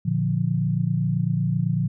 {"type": "chord", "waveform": "sine", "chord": "Bb major", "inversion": "none", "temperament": "equal", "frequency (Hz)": [116.54, 146.83, 174.61], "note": ["Bb2", "D3", "F3"], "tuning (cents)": [0, 0, 0], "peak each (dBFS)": [-25, -24, -24], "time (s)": [0.05, 1.88], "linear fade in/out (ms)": 10, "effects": []}